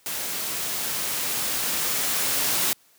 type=noise with level ramp; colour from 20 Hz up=white; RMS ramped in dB=-30 to -23 dBFS; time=0.06-2.73 s; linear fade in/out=0 ms; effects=white hiss -59 dBFS RMS until 2.98 s + high-pass 100 Hz 12 dB/octave